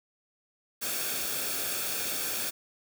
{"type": "noise with comb filter", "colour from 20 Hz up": "white", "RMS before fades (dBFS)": -32, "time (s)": [0.81, 2.51], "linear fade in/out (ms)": 20, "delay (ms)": 1, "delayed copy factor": -0.55, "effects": []}